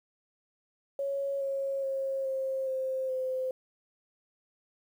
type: tone with pitch steps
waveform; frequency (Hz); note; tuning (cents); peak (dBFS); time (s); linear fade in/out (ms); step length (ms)
sine; 554.4 / 546.8 / 539.2 / 531.8 / 524.5 / 517.3; C#5 / C#5 / C#5 / C5 / C5 / C5; 0 / -24 / -48 / +28 / +4 / -20; -29; 0.99-3.51; 2; 420
effects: 10-bit